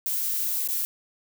violet noise with dropouts, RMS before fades -27 dBFS, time 0.06-0.85 s, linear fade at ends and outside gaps 0 ms, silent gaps 0.675-0.687 s, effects none

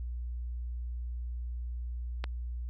click, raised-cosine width 0.3 ms, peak -19 dBFS, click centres 2.241 s, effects added 60 Hz sine -34 dBFS peak until 2.69 s

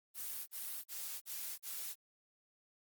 blue noise bursts, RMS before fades -43 dBFS, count 5, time 0.14-1.954 s, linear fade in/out 50 ms, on 330 ms, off 41 ms, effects Opus 32 kbps

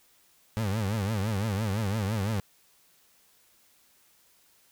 30% pulse tone with vibrato, 103.83 Hz, G#2, in tune, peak -24 dBFS, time 0.57-2.4 s, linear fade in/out 0 ms, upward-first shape triangle, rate 5.9 Hz, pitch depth 190 cents each way, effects white hiss -63 dBFS RMS until 4.71 s

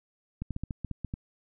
clicks, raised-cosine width 5 ms, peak -21 dBFS, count 9, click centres 0.42 / 0.507 / 0.564 / 0.636 / 0.708 / 0.847 / 0.913 / 1.047 / 1.139 s, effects none

